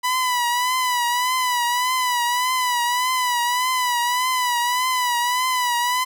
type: tone with vibrato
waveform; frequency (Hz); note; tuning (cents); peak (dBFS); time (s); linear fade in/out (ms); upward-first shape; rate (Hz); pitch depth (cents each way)
sawtooth; 990; B5; +4; -15; 0.03-6.05; 20; triangle; 1.7; 71
effects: none